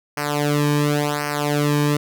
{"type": "tone with flanger", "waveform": "sawtooth", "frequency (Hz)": 146.83, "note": "D3", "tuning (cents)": 0, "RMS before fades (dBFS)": -20, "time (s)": [0.17, 1.97], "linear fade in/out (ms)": 5, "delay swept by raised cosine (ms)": [0.27, 1.47], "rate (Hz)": 0.92, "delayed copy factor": -0.95, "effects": []}